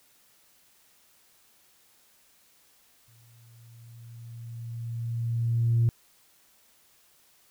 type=tone with exponential growth; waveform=sine; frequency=116.54 Hz; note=A#2; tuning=in tune; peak=-17 dBFS; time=3.08-5.89 s; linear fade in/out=0 ms; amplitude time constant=610 ms; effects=tanh soft clip ceiling -16 dBFS + white hiss -62 dBFS RMS until 7.5 s